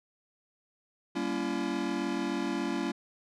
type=chord; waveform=square; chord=G diminished seventh; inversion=none; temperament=just; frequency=196 / 235.2 / 282.2 / 338.7 Hz; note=G3 / Bb3 / Db4 / Fb4; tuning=0 / +16 / +31 / +47 cents; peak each=-38 / -37 / -35 / -35 dBFS; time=1.15-2.92 s; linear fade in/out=10 ms; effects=low-pass 6000 Hz 12 dB/octave